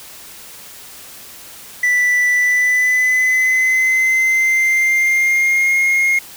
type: tone with pitch glide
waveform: triangle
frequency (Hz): 1975.5 to 2142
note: B6 to C7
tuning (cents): 0 to +40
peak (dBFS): -10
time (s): 1.83-6.19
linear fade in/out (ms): 5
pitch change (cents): +140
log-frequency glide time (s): 2.33-5.77
effects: white hiss -37 dBFS RMS until 6.36 s